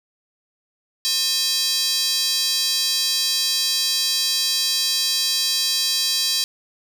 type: tone with high-pass filter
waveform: square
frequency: 360 Hz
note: F#4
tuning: 47 cents flat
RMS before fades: -21 dBFS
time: 1.05-6.44 s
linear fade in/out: 0 ms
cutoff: 4400 Hz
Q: 3.3
effects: none